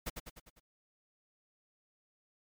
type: noise with echo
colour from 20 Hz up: pink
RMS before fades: -37 dBFS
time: 0.06-0.1 s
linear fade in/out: 10 ms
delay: 100 ms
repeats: 5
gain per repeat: -5 dB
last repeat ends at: 0.6 s
effects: MP3 96 kbps